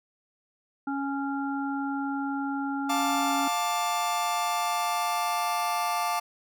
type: harmonic tone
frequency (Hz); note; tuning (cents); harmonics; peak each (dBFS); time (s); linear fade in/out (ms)
277.2; C#4; 0; 1 / 3 / 5; -29 / -34 / -36; 0.87-3.48; 5
type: chord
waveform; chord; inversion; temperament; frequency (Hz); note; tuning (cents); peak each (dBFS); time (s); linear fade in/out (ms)
45% pulse; D minor; first; just; 704.8 / 881 / 1174.7; F5 / A5 / D6; +16 / +2 / 0; -30; 2.89-6.2; 10
effects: none